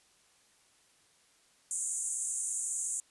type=band-pass noise; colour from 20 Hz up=pink; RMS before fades=-35 dBFS; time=1.71-3 s; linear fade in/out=0 ms; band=6700 to 9900 Hz; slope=96 dB/octave; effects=white hiss -66 dBFS RMS until 3.1 s + resampled to 24000 Hz